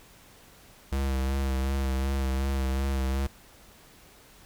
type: tone with vibrato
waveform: square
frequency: 67 Hz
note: C2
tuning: 42 cents sharp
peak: -26 dBFS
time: 0.92-3.27 s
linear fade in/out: 5 ms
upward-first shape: sine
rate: 2.7 Hz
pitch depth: 33 cents each way
effects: pink hiss -54 dBFS RMS until 4.45 s